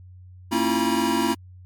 square tone cluster, 229.4 / 272.9 / 325.8 / 344.7 / 961 Hz, A#3 / C#4 / E4 / F4 / B5, -28 / -27 / -20 / -23 / -48 cents, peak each -27 dBFS, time 0.51-1.35 s, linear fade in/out 20 ms, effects added 91 Hz sine -42 dBFS peak until 1.65 s + MP3 96 kbps

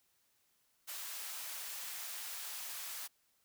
white high-pass noise, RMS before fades -44 dBFS, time 0.87-3.08 s, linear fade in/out 20 ms, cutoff 790 Hz, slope 12 dB/octave, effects white hiss -75 dBFS RMS until 3.44 s

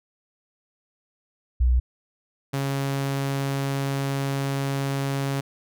sine / sawtooth tone pair in turn, 61.74 / 137.8 Hz, B1 / C#3, 0 / -10 cents, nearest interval octave + major second, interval 1390 cents, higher second, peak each -16 / -20 dBFS, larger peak first, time 1.6-1.8 / 2.53-5.41 s, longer second, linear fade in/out 10 ms, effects none

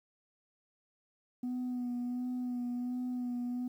sine tone with vibrato, 246.9 Hz, B3, in tune, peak -31 dBFS, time 1.43-3.68 s, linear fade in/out 5 ms, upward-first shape sine, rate 1.4 Hz, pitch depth 24 cents each way, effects tanh soft clip ceiling -32 dBFS + 11-bit

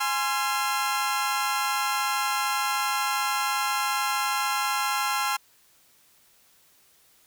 sawtooth chord, F minor, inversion first, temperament equal with one note detuned, 830.6 / 1046.5 / 1361.1 Hz, Ab5 / C6 / F6, 0 / 0 / -45 cents, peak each -25 dBFS, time 0-5.37 s, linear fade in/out 10 ms, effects white hiss -60 dBFS RMS until 7.26 s

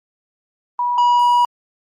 sine / triangle tone pair in turn, 972 / 968.3 Hz, B5 / B5, -28 / -34 cents, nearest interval unison, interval 6 cents, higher first, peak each -16 / -9 dBFS, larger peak second, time 0.79-0.98 / 0.98-1.45 s, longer second, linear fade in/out 2 ms, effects Opus 24 kbps

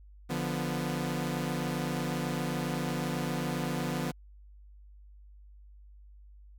sawtooth chord, B diminished, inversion first, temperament equal, 146.83 / 174.61 / 246.9 Hz, D3 / F3 / B3, 0 / 0 / 0 cents, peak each -31 dBFS, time 0.29-4.12 s, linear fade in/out 20 ms, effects added 50 Hz sine -50 dBFS peak until 6.58 s

